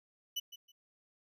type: tone with echo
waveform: 35% pulse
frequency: 2975 Hz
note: F#7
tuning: 9 cents sharp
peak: -32 dBFS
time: 0.36-0.4 s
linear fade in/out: 10 ms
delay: 160 ms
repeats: 2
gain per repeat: -13 dB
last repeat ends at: 0.72 s
effects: none